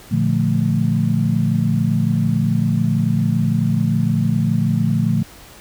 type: chord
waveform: sine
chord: Bb major seventh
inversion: none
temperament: equal with one note detuned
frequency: 116.54 / 147.6 / 174.61 / 220 Hz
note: Bb2 / D3 / F3 / A3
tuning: 0 / +9 / 0 / 0 cents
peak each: -20 dBFS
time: 0.11-5.23 s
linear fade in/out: 10 ms
effects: pink hiss -42 dBFS RMS until 5.6 s